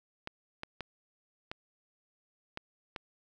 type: clicks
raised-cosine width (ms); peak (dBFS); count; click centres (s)
0.3; -22; 6; 0.274 / 0.634 / 0.807 / 1.515 / 2.574 / 2.962
effects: none